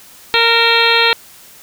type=harmonic tone with a mistuned harmonic; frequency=462.8 Hz; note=A#4; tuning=13 cents flat; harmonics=1 / 2 / 3 / 4 / 5 / 6 / 7 / 8 / 9; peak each=-18 / -18 / -18 / -18 / -18 / -18 / -18 / -18 / -18 dBFS; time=0.34-1.13 s; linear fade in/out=0 ms; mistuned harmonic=6; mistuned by=-57 cents; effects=white hiss -41 dBFS RMS until 1.62 s